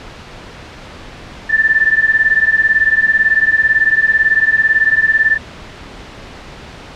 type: beating tone pair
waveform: sine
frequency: 1760 / 1778 Hz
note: A6 / A6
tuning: 0 / +18 cents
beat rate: 18 Hz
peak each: -12 dBFS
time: 1.49-5.38 s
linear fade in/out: 20 ms
effects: pink hiss -33 dBFS RMS until 6.95 s + low-pass 4000 Hz 12 dB/octave